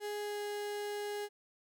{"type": "tone with pitch glide", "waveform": "35% pulse", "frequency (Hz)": [415.3, 412.9], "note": ["G#4", "G#4"], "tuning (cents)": [0, -10], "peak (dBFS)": -35, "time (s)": [0, 1.29], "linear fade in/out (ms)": 50, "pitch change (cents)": -10, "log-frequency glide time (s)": [0.2, 0.4], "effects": []}